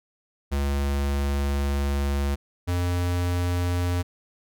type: tone pair in turn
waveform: square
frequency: 70.2 / 88.45 Hz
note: C#2 / F2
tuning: +22 / +23 cents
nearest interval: major third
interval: 401 cents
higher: second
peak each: -23 dBFS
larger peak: neither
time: 0.51-2.36 / 2.67-4.03 s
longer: first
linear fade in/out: 20 ms
effects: none

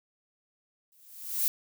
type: noise with exponential growth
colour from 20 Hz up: violet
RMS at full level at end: -24 dBFS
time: 0.92-1.48 s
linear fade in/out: 0 ms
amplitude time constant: 120 ms
effects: none

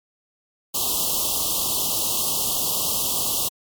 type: band-stop noise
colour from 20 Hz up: white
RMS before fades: -23 dBFS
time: 0.74-3.49 s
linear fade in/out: 10 ms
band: 1200 to 2800 Hz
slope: 96 dB/octave
effects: MP3 96 kbps

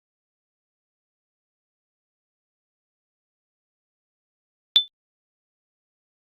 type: tone with exponential decay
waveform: sine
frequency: 3520 Hz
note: A7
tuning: in tune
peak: -6 dBFS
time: 4.76-4.88 s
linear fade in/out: 0 ms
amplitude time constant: 24 ms
effects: Opus 48 kbps

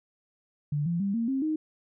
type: tone with pitch steps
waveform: sine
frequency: 146.83 / 170.62 / 198.27 / 230.4 / 267.7 / 311.1 Hz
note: D3 / F3 / G3 / A#3 / C4 / D#4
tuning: 0 / -40 / +20 / -20 / +40 / 0 cents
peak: -25 dBFS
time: 0.72-1.56 s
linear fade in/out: 5 ms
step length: 140 ms
effects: none

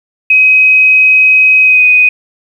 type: tone with pitch glide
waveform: sine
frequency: 2530 to 2497 Hz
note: D#7 to D#7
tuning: +28 to +6 cents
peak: -3 dBFS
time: 0.3-2.09 s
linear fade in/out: 5 ms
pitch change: -22 cents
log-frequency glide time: 1.62-1.85 s
effects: 7-bit

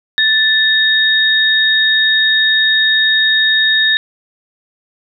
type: tone pair together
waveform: sine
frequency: 1760 / 3729 Hz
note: A6 / A#7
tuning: 0 / 0 cents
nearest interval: octave + minor second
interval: 1300 cents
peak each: -12 dBFS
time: 0.18-3.97 s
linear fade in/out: 0 ms
effects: none

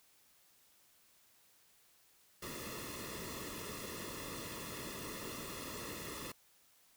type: noise with comb filter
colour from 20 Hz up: pink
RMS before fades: -45 dBFS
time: 2.42-6.32 s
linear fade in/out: 5 ms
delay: 1.3 ms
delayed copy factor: -0.8
effects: white hiss -68 dBFS RMS until 6.96 s

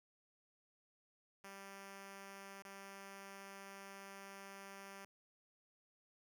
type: tone with dropouts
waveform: 5% pulse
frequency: 196.4 Hz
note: G3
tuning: 4 cents sharp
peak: -40 dBFS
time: 1.44-5.05 s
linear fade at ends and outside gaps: 2 ms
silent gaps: 2.622-2.65 s
effects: none

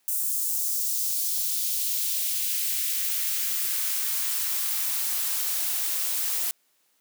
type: noise with high-pass filter sweep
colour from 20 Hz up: blue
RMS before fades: -27 dBFS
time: 0.08-6.51 s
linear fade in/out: 0 ms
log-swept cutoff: 8300 to 340 Hz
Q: 1.1
effects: white hiss -68 dBFS RMS until 7 s + high-pass 200 Hz 12 dB/octave

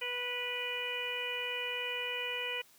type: harmonic tone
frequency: 491.2 Hz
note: B4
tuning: 9 cents flat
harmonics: 1 / 2 / 3 / 4 / 5 / 6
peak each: -42 / -46 / -47 / -42 / -38 / -39 dBFS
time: 0.01-2.62 s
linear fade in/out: 10 ms
effects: white hiss -62 dBFS RMS until 2.78 s + high-pass 80 Hz 12 dB/octave

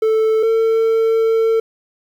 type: tone pair in turn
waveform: triangle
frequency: 440 / 449.5 Hz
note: A4 / A4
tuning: 0 / +37 cents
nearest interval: unison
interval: 37 cents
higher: second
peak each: -10 dBFS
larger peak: neither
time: 0.02-0.43 / 0.43-1.6 s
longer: second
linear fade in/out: 5 ms
effects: 8-bit

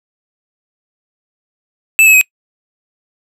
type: tone with pitch steps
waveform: square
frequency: 2632 / 2579 / 2528 Hz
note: E7 / E7 / D#7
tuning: -3 / -39 / +27 cents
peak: -5 dBFS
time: 1.99-2.212 s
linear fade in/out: 0 ms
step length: 74 ms
effects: noise-tail reverb RT60 0.1 s tail -24 dB re dry

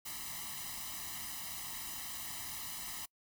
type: noise with comb filter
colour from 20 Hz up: white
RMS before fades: -43 dBFS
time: 0.05-3.06 s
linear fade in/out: 10 ms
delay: 1 ms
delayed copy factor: +0.95
effects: noise-tail reverb RT60 0.1 s tail -26 dB re dry

